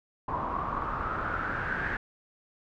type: noise with low-pass filter sweep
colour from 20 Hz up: pink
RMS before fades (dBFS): -32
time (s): 0.28-1.97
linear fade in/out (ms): 5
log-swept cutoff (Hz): 1000 to 1700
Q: 7.1
effects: none